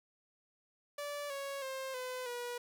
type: tone with pitch steps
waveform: sawtooth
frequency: 580 / 554.4 / 530 / 506.7 / 484.4 Hz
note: D5 / C#5 / C5 / B4 / B4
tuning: -22 / 0 / +22 / +44 / -34 cents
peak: -35 dBFS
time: 0.98-2.58 s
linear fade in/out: 5 ms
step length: 320 ms
effects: none